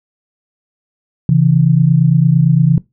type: tone pair together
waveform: sine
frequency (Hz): 135 / 163.8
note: C#3 / E3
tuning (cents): -45 / -11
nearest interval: minor third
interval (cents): 334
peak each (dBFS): -10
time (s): 1.29-2.78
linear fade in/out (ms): 2
effects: noise-tail reverb RT60 0.2 s tail -20 dB re dry